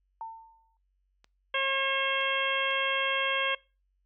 sine tone with exponential decay, 901 Hz, A5, 41 cents sharp, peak -33 dBFS, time 0.21-0.77 s, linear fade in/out 1 ms, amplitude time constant 120 ms
clicks, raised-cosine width 0.2 ms, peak -37 dBFS, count 3, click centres 1.244 / 2.212 / 2.71 s
harmonic tone, 540 Hz, C#5, 45 cents flat, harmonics 1 / 2 / 3 / 4 / 5 / 6, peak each -33 / -33 / -33 / -33 / -33 / -33 dBFS, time 1.54-3.55 s, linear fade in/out 5 ms
effects noise-tail reverb RT60 0.3 s tail -23 dB re dry + added 47 Hz sine -70 dBFS peak until 4.05 s

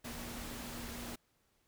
sine tone in noise, 238.4 Hz, A#3, 39 cents sharp, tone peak -48 dBFS, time 0.04-1.16 s, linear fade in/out 10 ms, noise pink, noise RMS -45 dBFS, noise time 0.04-1.16 s, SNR -6 dB, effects pink hiss -75 dBFS RMS until 1.67 s

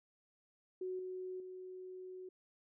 sine tone with level steps, 370 Hz, F#4, in tune, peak -38 / -41 / -46 dBFS, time 0.81-2.29 s, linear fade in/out 5 ms, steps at 0.99 / 1.4 s, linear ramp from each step 2 ms, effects none

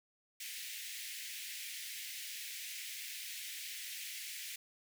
pink high-pass noise, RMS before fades -45 dBFS, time 0.4-4.56 s, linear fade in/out 5 ms, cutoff 1900 Hz, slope 48 dB/octave, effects none

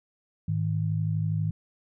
sine tone pair together, 105.2 / 157.52 Hz, G#2 / D#3, +23 / +22 cents, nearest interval perfect fifth, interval 699 cents, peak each -27 dBFS, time 0.48-1.51 s, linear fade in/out 5 ms, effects none

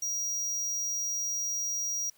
square tone, 5740 Hz, F8, 47 cents sharp, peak -30 dBFS, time 0.02-2.1 s, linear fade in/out 5 ms, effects white hiss -64 dBFS RMS until 2.17 s

